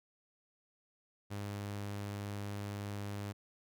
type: tone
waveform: sawtooth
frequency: 101.7 Hz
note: G#2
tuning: 36 cents flat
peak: -35 dBFS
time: 1.3-3.33 s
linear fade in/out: 20 ms
effects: none